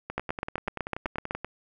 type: two click trains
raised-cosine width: 0.5 ms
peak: -13 / -18 dBFS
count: 10 / 15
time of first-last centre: 0.18-1.309 / 0.1-1.446 s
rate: 7.97 / 10.4 Hz
effects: none